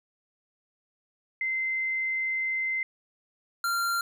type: tone pair in turn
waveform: sine / square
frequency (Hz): 2072 / 1382.9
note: C7 / F6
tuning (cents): -17 / -17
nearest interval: perfect fifth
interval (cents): 700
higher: first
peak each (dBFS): -26 / -26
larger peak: neither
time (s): 1.41-2.83 / 3.64-4.01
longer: first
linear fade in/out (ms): 2
effects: none